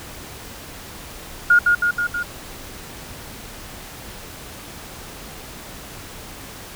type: tone with echo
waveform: sine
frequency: 1427 Hz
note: F6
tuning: 37 cents sharp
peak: -9 dBFS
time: 1.5-1.59 s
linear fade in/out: 5 ms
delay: 160 ms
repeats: 4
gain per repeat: -3 dB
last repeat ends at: 2.23 s
effects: pink hiss -37 dBFS RMS until 6.75 s